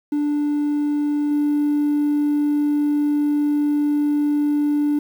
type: tone with level steps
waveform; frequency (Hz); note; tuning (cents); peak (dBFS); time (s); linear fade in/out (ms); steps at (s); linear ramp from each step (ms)
triangle; 293.7; D4; 0; -15 / -13; 0.12-4.99; 5; 1.31; 2
effects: tanh soft clip ceiling -12 dBFS + 8-bit